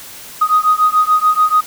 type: beating tone pair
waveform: sine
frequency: 1244.5 / 1251.4 Hz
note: D#6 / D#6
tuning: 0 / +10 cents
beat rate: 6.9 Hz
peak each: -12 dBFS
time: 0.41-1.61 s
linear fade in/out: 10 ms
effects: tanh soft clip ceiling -2 dBFS + white hiss -34 dBFS RMS until 1.66 s